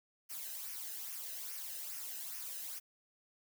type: noise with flanger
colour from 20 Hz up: blue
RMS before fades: -44 dBFS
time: 0.29-2.8 s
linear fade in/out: 20 ms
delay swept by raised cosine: 0.25 to 0.9 ms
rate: 2.4 Hz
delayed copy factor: -0.6
effects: none